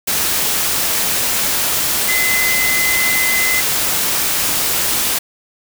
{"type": "tone in noise", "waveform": "sine", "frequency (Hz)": 2041, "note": "C7", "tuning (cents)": -44, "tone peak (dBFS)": -16, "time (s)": [2.08, 3.61], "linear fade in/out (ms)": 10, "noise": "white", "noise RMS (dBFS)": -17, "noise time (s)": [0.07, 5.19], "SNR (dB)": -2, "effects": []}